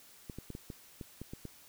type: clicks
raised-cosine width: 3 ms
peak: -29 dBFS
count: 9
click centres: 0.298 / 0.386 / 0.503 / 0.551 / 0.702 / 1.012 / 1.216 / 1.335 / 1.453 s
effects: white hiss -58 dBFS RMS until 1.68 s